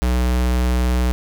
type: tone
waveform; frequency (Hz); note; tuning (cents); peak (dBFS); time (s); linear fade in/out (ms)
square; 61.8; B1; +2; -16; 0.02-1.12; 0
effects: none

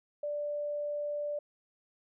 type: tone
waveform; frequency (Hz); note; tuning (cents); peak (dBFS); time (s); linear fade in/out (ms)
sine; 587.3; D5; 0; -32; 0.23-1.39; 5
effects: none

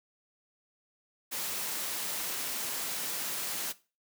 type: noise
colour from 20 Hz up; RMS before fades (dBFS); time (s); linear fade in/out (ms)
white; -35; 1.31-3.73; 20
effects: noise-tail reverb RT60 0.3 s tail -17 dB re dry + high-pass 150 Hz 12 dB/octave

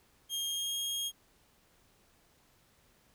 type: tone with pitch glide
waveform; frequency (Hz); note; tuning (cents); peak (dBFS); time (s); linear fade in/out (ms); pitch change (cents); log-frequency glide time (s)
sawtooth; 3225 to 3255; G7 to G#7; +48 to -36; -30; 0.29-1.12; 50; +16; 0.45-0.76
effects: pink hiss -67 dBFS RMS until 3.14 s

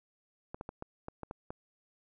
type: clicks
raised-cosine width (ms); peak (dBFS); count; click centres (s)
1; -26; 8; 0.545 / 0.611 / 0.691 / 0.824 / 1.084 / 1.233 / 1.311 / 1.505
effects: none

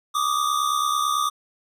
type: tone pair together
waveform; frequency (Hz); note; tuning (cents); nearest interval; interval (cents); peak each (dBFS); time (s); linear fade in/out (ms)
square; 1161 / 1230; D6 / D#6; -20 / -20; minor second; 100; -24; 0.14-1.3; 20
effects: resampled to 32000 Hz

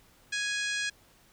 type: harmonic tone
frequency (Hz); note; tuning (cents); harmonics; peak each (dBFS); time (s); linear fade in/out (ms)
830.6; G#5; 0; 2 / 3 / 4 / 5 / 6 / 7 / 8 / 9 / 10; -32 / -36 / -38 / -40 / -42 / -43 / -44 / -45 / -46; 0.32-0.9; 10
effects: pink hiss -61 dBFS RMS until 1.32 s

